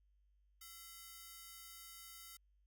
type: ring-modulated tone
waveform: 5% pulse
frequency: 1694 Hz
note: G#6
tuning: 34 cents sharp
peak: -39 dBFS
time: 0.61-2.37 s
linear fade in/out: 5 ms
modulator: 356 Hz
effects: added 50 Hz sine -70 dBFS peak until 2.66 s